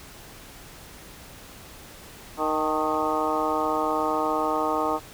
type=harmonic tone with a mistuned harmonic; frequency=155.56 Hz; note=D#3; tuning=in tune; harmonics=2 / 3 / 4 / 5 / 6 / 7 / 8; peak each=-30 / -30 / -30 / -30 / -30 / -30 / -30 dBFS; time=2.37-5 s; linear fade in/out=50 ms; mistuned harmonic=6; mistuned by=-61 cents; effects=pink hiss -45 dBFS RMS until 5.13 s